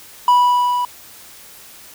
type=tone with level ramp; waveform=triangle; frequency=982 Hz; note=B5; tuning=10 cents flat; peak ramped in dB=-6 to -15 dBFS; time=0.28-0.85 s; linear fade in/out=2 ms; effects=white hiss -41 dBFS RMS until 1.94 s